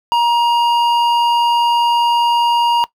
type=tone with hard clipping; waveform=triangle; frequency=945 Hz; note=A#5; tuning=23 cents sharp; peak=-12 dBFS; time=0.12-2.84 s; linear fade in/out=0 ms; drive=12 dB; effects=noise-tail reverb RT60 0.1 s tail -19 dB re dry